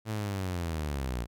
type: linear sweep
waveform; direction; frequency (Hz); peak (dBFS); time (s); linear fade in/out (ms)
sawtooth; down; 111.7 to 55.9; -27; 0.05-1.27; 50
effects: none